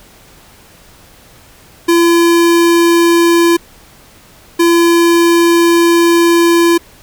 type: tone pair in turn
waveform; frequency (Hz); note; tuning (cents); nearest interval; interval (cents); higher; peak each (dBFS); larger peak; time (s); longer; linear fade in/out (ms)
square; 339.6 / 339.6; F4 / F4; -48 / -48; unison; 0; neither; -7; neither; 1.88-3.57 / 4.59-6.78; second; 10
effects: pink hiss -42 dBFS RMS until 7.02 s